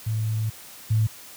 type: tone pair in turn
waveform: sine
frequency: 109.6 / 109.6 Hz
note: A2 / A2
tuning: -6 / -6 cents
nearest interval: unison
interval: 0 cents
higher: neither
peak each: -22 / -17 dBFS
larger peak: second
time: 0.06-0.5 / 0.9-1.07 s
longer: first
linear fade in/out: 10 ms
effects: white hiss -44 dBFS RMS until 1.36 s + high-pass 60 Hz 12 dB/octave